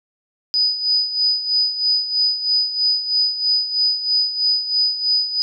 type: tone with tremolo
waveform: sine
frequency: 4978 Hz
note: D#8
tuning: in tune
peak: -13 dBFS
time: 0.54-5.42 s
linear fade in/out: 0 ms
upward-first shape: sine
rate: 3.1 Hz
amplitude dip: 70%
effects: none